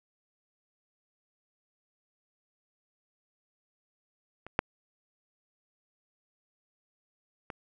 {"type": "clicks", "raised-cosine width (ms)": 0.5, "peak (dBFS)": [-28, -8, -23], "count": 3, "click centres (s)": [4.466, 4.591, 7.502], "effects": []}